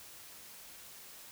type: silence
effects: white hiss -52 dBFS RMS until 1.31 s